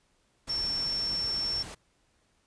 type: tone in noise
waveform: sine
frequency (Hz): 5430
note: F8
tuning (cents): -50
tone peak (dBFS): -28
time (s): 0.49-1.63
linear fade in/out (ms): 10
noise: pink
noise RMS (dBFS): -42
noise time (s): 0.47-1.75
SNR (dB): +11
effects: pink hiss -70 dBFS RMS until 2.46 s + resampled to 22050 Hz